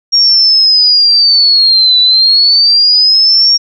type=linear two-way sweep; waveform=sine; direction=down then up; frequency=5588 to 3951 to 5588 Hz; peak=-4 dBFS; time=0.12-3.58 s; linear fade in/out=20 ms; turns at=2 s; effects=none